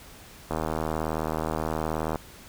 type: click train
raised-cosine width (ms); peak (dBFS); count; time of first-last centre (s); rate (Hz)
1; -14; 131; 0.51-2.158; 78.9
effects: pink hiss -48 dBFS RMS until 2.48 s